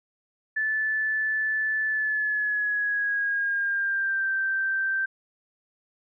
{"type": "tone with pitch glide", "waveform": "sine", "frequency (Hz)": [1745, 1563.6], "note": ["A6", "G6"], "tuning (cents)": [-15, -5], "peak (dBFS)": -23, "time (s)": [0.56, 5.06], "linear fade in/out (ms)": 10, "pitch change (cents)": -190, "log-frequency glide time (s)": [1.87, 4.31], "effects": []}